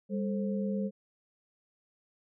sine tone cluster, 199.7 / 438.4 / 527 Hz, G3 / A4 / C5, +32 / -6 / +12 cents, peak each -30 / -39 / -38 dBFS, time 0.09-0.91 s, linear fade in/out 50 ms, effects none

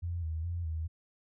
sine tone with vibrato, 83 Hz, E2, 12 cents sharp, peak -32 dBFS, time 0.02-0.88 s, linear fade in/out 20 ms, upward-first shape square, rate 2.4 Hz, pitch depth 65 cents each way, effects none

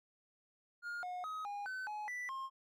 triangle tone with pitch steps, 1419 / 723 / 1265 / 815 / 1519 / 844 / 1975 / 1066 Hz, F6 / F#5 / D#6 / G#5 / F#6 / G#5 / B6 / C6, +27 / -40 / +28 / -33 / +45 / +28 / 0 / +32 cents, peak -38 dBFS, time 0.82-2.5 s, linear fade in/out 50 ms, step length 210 ms, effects none

